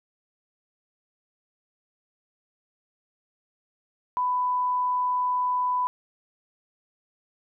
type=tone; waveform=sine; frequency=996 Hz; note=B5; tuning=14 cents sharp; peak=-22 dBFS; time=4.17-5.87 s; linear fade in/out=0 ms; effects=none